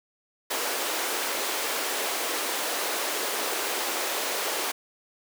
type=high-pass noise; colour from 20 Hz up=pink; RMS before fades=-29 dBFS; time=0.5-4.72 s; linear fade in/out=10 ms; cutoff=370 Hz; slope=24 dB/octave; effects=none